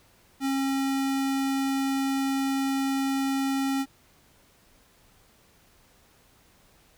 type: tone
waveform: square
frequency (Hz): 271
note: C#4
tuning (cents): -39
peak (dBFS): -25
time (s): 0.4-3.86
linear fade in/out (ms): 50
effects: pink hiss -60 dBFS RMS until 6.97 s